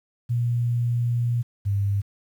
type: tone pair in turn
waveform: sine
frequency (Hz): 119.6 / 100.19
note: A#2 / G2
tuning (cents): +45 / +38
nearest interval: minor third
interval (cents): 307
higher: first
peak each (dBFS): -20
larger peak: neither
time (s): 0.29-1.43 / 1.65-2.02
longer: first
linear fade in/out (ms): 20
effects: 9-bit